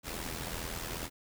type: noise with amplitude modulation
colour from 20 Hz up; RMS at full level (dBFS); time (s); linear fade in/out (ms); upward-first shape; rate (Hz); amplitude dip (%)
pink; -36; 0.03-1.1; 50; sine; 82.2; 65
effects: none